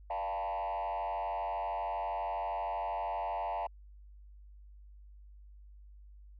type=tone with frequency modulation; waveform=sine; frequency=784 Hz; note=G5; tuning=in tune; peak=-30 dBFS; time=0.1-3.67 s; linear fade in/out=5 ms; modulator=92.6 Hz; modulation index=1.8; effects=tanh soft clip ceiling -32 dBFS + added 50 Hz sine -51 dBFS peak until 6.39 s